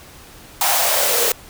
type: noise with high-pass filter sweep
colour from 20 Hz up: white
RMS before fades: -17 dBFS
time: 0.61-1.32 s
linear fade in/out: 2 ms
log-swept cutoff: 820 to 430 Hz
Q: 5.2
effects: pink hiss -42 dBFS RMS until 1.49 s